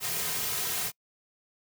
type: noise with comb filter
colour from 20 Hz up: white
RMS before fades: -31 dBFS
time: 0-0.92 s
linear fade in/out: 50 ms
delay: 3.5 ms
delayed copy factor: -0.75
effects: noise-tail reverb RT60 0.1 s tail -26 dB re dry